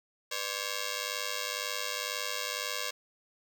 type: ring-modulated tone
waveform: 5% pulse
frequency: 547 Hz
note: C#5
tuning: 23 cents flat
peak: -18 dBFS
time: 0.31-2.91 s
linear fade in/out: 10 ms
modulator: 51 Hz
effects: none